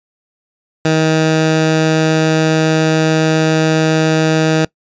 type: tone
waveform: 15% pulse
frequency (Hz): 158.4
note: D#3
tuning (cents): +31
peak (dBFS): -4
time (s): 0.85-4.65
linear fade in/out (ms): 2
effects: noise-tail reverb RT60 0.1 s tail -23 dB re dry + resampled to 16000 Hz